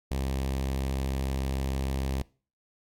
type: tone with notch filter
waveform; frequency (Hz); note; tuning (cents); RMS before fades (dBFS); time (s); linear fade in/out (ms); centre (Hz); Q
sawtooth; 66.8; C2; +36; -30; 0.11-2.22; 0; 1400; 2
effects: noise-tail reverb RT60 0.4 s tail -24 dB re dry + AAC 64 kbps